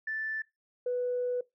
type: tone pair in turn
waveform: sine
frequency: 1760 / 493.9 Hz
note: A6 / B4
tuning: 0 / 0 cents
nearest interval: octave + minor seventh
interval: 2200 cents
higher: first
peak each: -31 / -27 dBFS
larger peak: second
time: 0.07-0.42 / 0.86-1.41 s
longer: second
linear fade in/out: 5 ms
effects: noise-tail reverb RT60 0.2 s tail -22 dB re dry + tanh soft clip ceiling -23 dBFS